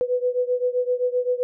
sine beating tone pair, 493.9 / 501.6 Hz, B4 / B4, 0 / +27 cents, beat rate 7.7 Hz, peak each -22 / -24 dBFS, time 0.01-1.43 s, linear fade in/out 0 ms, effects none

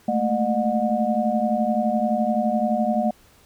sine tone cluster, 215.1 / 226.8 / 605 / 727 Hz, A3 / A#3 / D#5 / F#5, -39 / -47 / -49 / -31 cents, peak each -25 / -24 / -25 / -24 dBFS, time 0.08-3.11 s, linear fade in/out 5 ms, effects pink hiss -55 dBFS RMS until 3.45 s

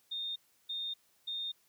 sine tone bursts, 3658 Hz, A#7, 33 cents flat, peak -35 dBFS, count 3, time 0.11-1.52 s, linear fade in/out 10 ms, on 250 ms, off 330 ms, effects white hiss -70 dBFS RMS until 1.68 s + high-pass 60 Hz 12 dB/octave

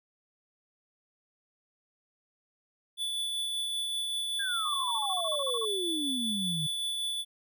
square tone with tremolo, 3466 Hz, A7, 27 cents flat, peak -30 dBFS, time 2.97-7.25 s, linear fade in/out 50 ms, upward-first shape triangle, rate 5.2 Hz, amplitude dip 25%
sine exponential sweep, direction down, 1649 to 146.83 Hz, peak -32 dBFS, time 4.39-6.67 s, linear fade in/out 10 ms
sine tone bursts, 1110 Hz, C#6, 2 cents sharp, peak -34 dBFS, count 14, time 4.65-5.652 s, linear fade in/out 5 ms, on 40 ms, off 34 ms
effects none

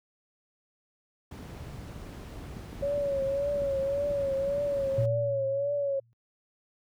brown noise, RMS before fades -38 dBFS, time 1.31-5.06 s, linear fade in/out 5 ms
clicks, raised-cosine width 3 ms, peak -28 dBFS, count 9, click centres 2.569 / 2.73 / 2.812 / 2.978 / 3.223 / 3.558 / 3.619 / 4.112 / 4.581 s
sine tone with vibrato, 559 Hz, C#5, 14 cents sharp, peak -26 dBFS, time 2.82-6 s, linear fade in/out 10 ms, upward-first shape triangle, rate 1.8 Hz, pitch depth 64 cents each way
sine tone with exponential decay, 116.3 Hz, A#2, 4 cents flat, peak -23 dBFS, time 4.98-6.13 s, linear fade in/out 0 ms, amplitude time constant 250 ms
effects high-pass 60 Hz 12 dB/octave

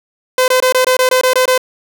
sawtooth tone bursts, 511 Hz, C5, 41 cents flat, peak -5 dBFS, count 10, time 0.38-1.578 s, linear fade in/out 2 ms, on 100 ms, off 22 ms, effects none

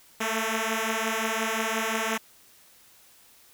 5% pulse beating tone pair, 220 / 225.7 Hz, A3 / A3, 0 / +44 cents, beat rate 5.7 Hz, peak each -17 / -18 dBFS, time 0.2-2.18 s, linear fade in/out 10 ms, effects white hiss -56 dBFS RMS until 3.53 s

